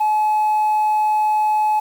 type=tone; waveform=sine; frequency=854 Hz; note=G#5; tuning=48 cents sharp; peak=-12 dBFS; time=0-1.8 s; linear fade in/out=10 ms; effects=tanh soft clip ceiling -13 dBFS + 7-bit